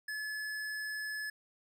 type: tone with hard clipping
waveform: sine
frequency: 1716 Hz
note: A6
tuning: 44 cents flat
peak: -38 dBFS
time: 0.08-1.3 s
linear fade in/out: 5 ms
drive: 15 dB
effects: none